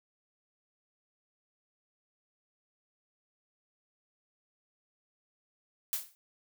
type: noise with exponential decay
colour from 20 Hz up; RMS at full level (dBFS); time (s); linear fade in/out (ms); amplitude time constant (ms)
blue; -29; 5.93-6.15; 0; 46
effects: none